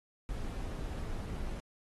brown noise, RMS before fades -38 dBFS, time 0.29-1.6 s, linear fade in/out 0 ms, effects AAC 32 kbps

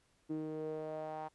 sawtooth tone with band-pass filter sweep, 155.56 Hz, D#3, in tune, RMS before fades -41 dBFS, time 0.29-1.29 s, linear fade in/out 20 ms, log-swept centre 320 to 850 Hz, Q 4.4, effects pink hiss -73 dBFS RMS until 1.34 s + resampled to 24000 Hz

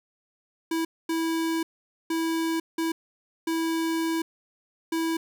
square tone bursts at uneven times, 327.2 Hz, E4, 13 cents flat, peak -25 dBFS, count 6, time 0.71-0.85 / 1.09-1.63 / 2.1-2.6 / 2.78-2.92 / 3.47-4.22 / 4.92-5.17 s, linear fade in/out 5 ms, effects none

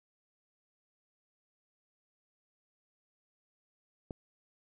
click, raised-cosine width 2 ms, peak -26 dBFS, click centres 4.108 s, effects none

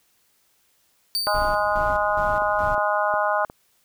40% pulse tone with exponential decay, 4600 Hz, D8, 37 cents flat, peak -19 dBFS, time 1.15-1.89 s, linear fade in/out 0 ms, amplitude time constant 160 ms
harmonic tone, 207.2 Hz, G#3, 4 cents flat, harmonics 3 / 4 / 5 / 6 / 7, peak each -24 / -25 / -26 / -27 / -27 dBFS, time 1.27-3.45 s, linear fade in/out 0 ms
brown noise with tremolo, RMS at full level -32 dBFS, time 1.34-2.75 s, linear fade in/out 5 ms, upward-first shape square, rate 2.4 Hz, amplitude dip 75%
click train, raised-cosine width 1 ms, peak -21 dBFS, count 4, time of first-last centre 2.42-3.499 s, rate 2.78 Hz
effects white hiss -64 dBFS RMS until 3.84 s

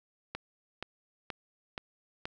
click train, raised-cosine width 0.3 ms, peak -20 dBFS, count 5, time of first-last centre 0.35-2.255 s, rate 2.1 Hz, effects none

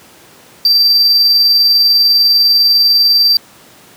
triangle tone with tremolo, 4687 Hz, D8, 4 cents flat, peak -4 dBFS, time 0.65-3.37 s, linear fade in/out 2 ms, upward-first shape sine, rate 20 Hz, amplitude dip 30%, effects pink hiss -41 dBFS RMS until 3.96 s + high-pass 150 Hz 12 dB/octave

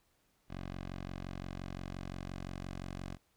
10% pulse tone with low-pass filter sweep, 45.76 Hz, F#1, 18 cents flat, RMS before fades -43 dBFS, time 0.48-3.18 s, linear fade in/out 50 ms, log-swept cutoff 4300 to 8700 Hz, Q 0.73, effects pink hiss -74 dBFS RMS until 3.36 s

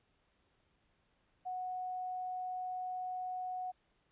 sine tone, 736 Hz, F#5, 9 cents flat, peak -37 dBFS, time 1.45-3.72 s, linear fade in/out 20 ms, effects pink hiss -75 dBFS RMS until 4.11 s + resampled to 8000 Hz

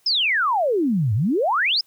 sine exponential two-way sweep, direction down then up, 5370 to 98 to 5370 Hz, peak -17 dBFS, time 0.06-1.81 s, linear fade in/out 5 ms, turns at 1.14 s, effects white hiss -61 dBFS RMS until 1.86 s

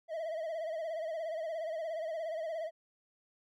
triangle tone with vibrato, 646 Hz, E5, 35 cents flat, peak -33 dBFS, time 0.08-2.71 s, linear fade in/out 50 ms, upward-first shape sine, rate 17 Hz, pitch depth 78 cents each way, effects none

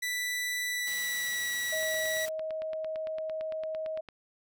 sawtooth tone with pitch glide, 1975.5 to 1942.7 Hz, B6 to B6, 0 to -29 cents, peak -27 dBFS, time 0.02-2.26 s, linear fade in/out 10 ms, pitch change -29 cents, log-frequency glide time 0.66-1.48 s
white noise, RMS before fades -44 dBFS, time 0.87-2.29 s, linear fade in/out 2 ms
sine tone, 632 Hz, D#5, 27 cents sharp, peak -32 dBFS, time 1.72-4.01 s, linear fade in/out 10 ms
click train, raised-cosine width 0.3 ms, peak -29 dBFS, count 21, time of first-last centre 1.83-4.087 s, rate 8.86 Hz
effects none

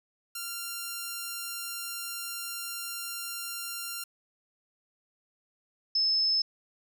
5% pulse / sine tone pair in turn, 1385 / 5229 Hz, F6 / E8, -15 / -15 cents, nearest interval octave + major seventh, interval 2300 cents, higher second, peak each -23 dBFS, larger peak neither, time 0.35-4.04 / 5.95-6.42 s, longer first, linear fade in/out 5 ms, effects none

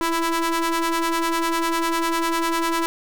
sawtooth ring-modulated tone, 330 Hz, E4, 2 cents sharp, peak -13 dBFS, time 0.01-2.86 s, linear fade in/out 0 ms, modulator 665 Hz, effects none

